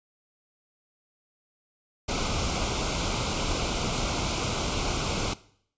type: band-stop noise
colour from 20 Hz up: pink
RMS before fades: -28 dBFS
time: 2.08-5.34 s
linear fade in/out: 10 ms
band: 1500 to 2100 Hz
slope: 96 dB/octave
effects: noise-tail reverb RT60 0.6 s tail -18 dB re dry + resampled to 16000 Hz